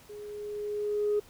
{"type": "tone with level ramp", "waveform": "sine", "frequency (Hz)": 416.5, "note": "G#4", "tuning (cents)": 5, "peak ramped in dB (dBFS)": [-41, -22], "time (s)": [0.09, 1.2], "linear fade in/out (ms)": 10, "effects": ["tanh soft clip ceiling -20 dBFS", "pink hiss -56 dBFS RMS until 1.29 s"]}